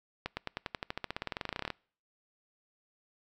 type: accelerating click train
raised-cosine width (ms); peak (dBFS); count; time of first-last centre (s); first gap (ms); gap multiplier
0.3; -18; 26; 0.26-1.703; 110; 0.94
effects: noise-tail reverb RT60 0.5 s tail -26 dB re dry